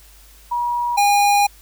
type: tone pair in turn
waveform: sine / square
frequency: 960 / 814.6 Hz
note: B5 / G#5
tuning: -49 / -34 cents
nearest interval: minor third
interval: 285 cents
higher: first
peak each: -18 / -13 dBFS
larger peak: second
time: 0.51-0.97 / 0.97-1.47 s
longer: second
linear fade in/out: 10 ms
effects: added 50 Hz sine -46 dBFS peak until 1.61 s + white hiss -49 dBFS RMS until 1.61 s